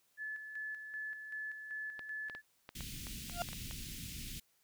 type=tone with tremolo; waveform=sine; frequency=1727 Hz; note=A6; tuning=33 cents flat; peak=-39 dBFS; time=0.17-2.42 s; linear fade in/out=50 ms; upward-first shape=square; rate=2.6 Hz; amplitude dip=50%
type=clicks; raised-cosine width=0.3 ms; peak=-31 dBFS; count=10; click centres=1.993 / 2.298 / 2.35 / 2.691 / 2.807 / 3.069 / 3.297 / 3.488 / 3.531 / 3.711 s
type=band-stop noise; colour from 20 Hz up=pink; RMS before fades=-45 dBFS; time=2.75-4.4 s; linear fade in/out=5 ms; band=260 to 2400 Hz; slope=24 dB/octave
type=tone with exponential growth; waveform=35% pulse; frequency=699 Hz; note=F5; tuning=1 cent sharp; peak=-29 dBFS; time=3.29-3.42 s; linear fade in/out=0 ms; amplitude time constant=27 ms
effects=white hiss -74 dBFS RMS until 4.63 s